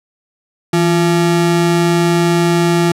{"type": "ring-modulated tone", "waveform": "square", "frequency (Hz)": 256.2, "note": "C4", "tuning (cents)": -36, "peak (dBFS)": -8, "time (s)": [0.73, 2.92], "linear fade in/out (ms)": 5, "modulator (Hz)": 90.3, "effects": ["low-pass 11000 Hz 12 dB/octave"]}